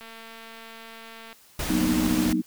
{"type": "click train", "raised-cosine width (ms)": 0.3, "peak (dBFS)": -28, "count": 299, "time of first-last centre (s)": [0.01, 1.329], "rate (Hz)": 226}
{"type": "noise", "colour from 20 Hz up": "pink", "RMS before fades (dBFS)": -30, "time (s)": [1.59, 2.33], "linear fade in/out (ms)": 5}
{"type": "chord", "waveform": "sine", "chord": "B major seventh", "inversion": "second", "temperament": "equal", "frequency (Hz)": [185, 233.1, 246.9, 311.1], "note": ["F#3", "A#3", "B3", "D#4"], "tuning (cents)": [0, 0, 0, 0], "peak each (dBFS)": [-28, -28, -27, -24], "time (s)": [1.69, 2.42], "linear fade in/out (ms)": 20}
{"effects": ["white hiss -55 dBFS RMS until 2.46 s"]}